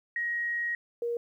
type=tone pair in turn; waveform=sine; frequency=1889 / 472.2 Hz; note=A#6 / A#4; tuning=+22 / +22 cents; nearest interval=2 octaves; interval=2400 cents; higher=first; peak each=-28 dBFS; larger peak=neither; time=0.16-0.75 / 1.02-1.17 s; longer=first; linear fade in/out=2 ms; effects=11-bit